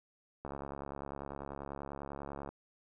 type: click train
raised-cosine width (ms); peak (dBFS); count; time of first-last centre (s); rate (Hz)
1; -28; 144; 0.45-2.49; 70.1
effects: none